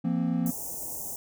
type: chord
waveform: triangle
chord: F suspended fourth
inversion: none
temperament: equal with one note detuned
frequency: 171.32 / 233.1 / 261.6 Hz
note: F3 / Bb3 / C4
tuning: -33 / 0 / 0 cents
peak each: -26 / -27 / -28 dBFS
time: 0.04-0.51 s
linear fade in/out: 10 ms
type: band-stop noise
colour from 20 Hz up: white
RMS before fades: -36 dBFS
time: 0.46-1.16 s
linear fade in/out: 2 ms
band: 880 to 6100 Hz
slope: 48 dB/octave
effects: none